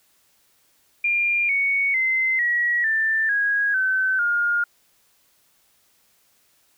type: tone with pitch steps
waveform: sine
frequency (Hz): 2400 / 2226 / 2065 / 1915.9 / 1777.3 / 1648.7 / 1529.5 / 1418.8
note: D7 / C#7 / C7 / A#6 / A6 / G#6 / G6 / F6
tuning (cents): +37 / +7 / -23 / +47 / +17 / -13 / -43 / +27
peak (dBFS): -18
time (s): 1.04-4.64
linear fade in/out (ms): 5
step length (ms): 450
effects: white hiss -62 dBFS RMS until 6.77 s